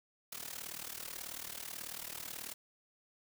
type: noise with amplitude modulation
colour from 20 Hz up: white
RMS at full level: -41 dBFS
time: 0.32-2.54 s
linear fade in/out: 5 ms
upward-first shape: sine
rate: 38.3 Hz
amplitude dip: 85%
effects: none